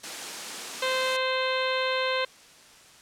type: high-pass noise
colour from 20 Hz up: white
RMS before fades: -35 dBFS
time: 0.03-1.17 s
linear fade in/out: 10 ms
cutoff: 190 Hz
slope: 24 dB/octave
type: harmonic tone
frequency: 519 Hz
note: C5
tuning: 14 cents flat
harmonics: 1 / 2 / 3 / 4 / 5 / 6 / 7 / 8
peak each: -28 / -31 / -33 / -34 / -35 / -36 / -36 / -37 dBFS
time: 0.82-2.25 s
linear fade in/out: 5 ms
effects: white hiss -52 dBFS RMS until 3.01 s + low-pass 8000 Hz 12 dB/octave